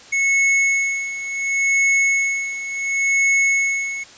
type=tone with tremolo; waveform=square; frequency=2196 Hz; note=C#7; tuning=17 cents flat; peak=-14 dBFS; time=0.12-4.04 s; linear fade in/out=10 ms; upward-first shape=sine; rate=0.7 Hz; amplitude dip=75%; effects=white hiss -43 dBFS RMS until 4.17 s + resampled to 16000 Hz